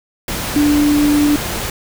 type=tone in noise; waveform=sine; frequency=293.7 Hz; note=D4; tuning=in tune; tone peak=-10 dBFS; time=0.56-1.36 s; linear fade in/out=2 ms; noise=pink; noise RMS=-22 dBFS; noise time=0.28-1.7 s; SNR=+9 dB; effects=none

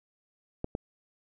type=clicks; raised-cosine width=2 ms; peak=-18 dBFS; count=2; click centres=0.644 / 0.751 s; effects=none

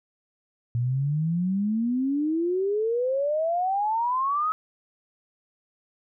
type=exponential sweep; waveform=sine; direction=up; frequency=116.54 to 1289 Hz; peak=-22 dBFS; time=0.75-4.52 s; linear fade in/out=0 ms; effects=none

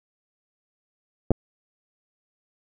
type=clicks; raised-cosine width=2 ms; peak=-6 / -7 dBFS; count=2; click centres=1.307 / 1.316 s; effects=none

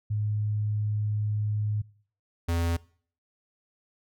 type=tone pair in turn; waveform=sine / square; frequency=105.5 / 84.59 Hz; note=G#2 / E2; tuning=+28 / +45 cents; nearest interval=major third; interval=383 cents; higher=first; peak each=-25 dBFS; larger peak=neither; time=0.1-1.82 / 2.48-2.77 s; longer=first; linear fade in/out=10 ms; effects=noise-tail reverb RT60 0.5 s tail -22 dB re dry

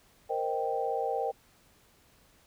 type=chord; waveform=sine; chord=C minor seventh; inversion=third; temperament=equal; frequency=466.2 / 523.3 / 622.3 / 784 Hz; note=Bb4 / C5 / Eb5 / G5; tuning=0 / 0 / 0 / 0 cents; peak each=-33 / -35 / -37 / -32 dBFS; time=0.29-1.32 s; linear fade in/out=20 ms; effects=pink hiss -63 dBFS RMS until 2.46 s

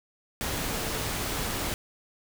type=tone in noise; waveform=sine; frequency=450 Hz; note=A4; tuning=39 cents sharp; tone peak=-41 dBFS; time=0.71-1.05 s; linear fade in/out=0 ms; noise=pink; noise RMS=-31 dBFS; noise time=0.41-1.74 s; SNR=-13 dB; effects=none

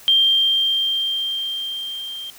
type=tone with level ramp; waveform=sine; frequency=3174 Hz; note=G7; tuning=21 cents sharp; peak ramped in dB=-11 to -29 dBFS; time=0.08-2.3 s; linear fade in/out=0 ms; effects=white hiss -44 dBFS RMS until 2.38 s

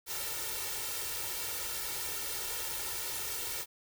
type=noise with comb filter; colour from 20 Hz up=white; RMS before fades=-37 dBFS; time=0.06-3.66 s; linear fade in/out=50 ms; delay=2.2 ms; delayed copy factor=+0.95; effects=none

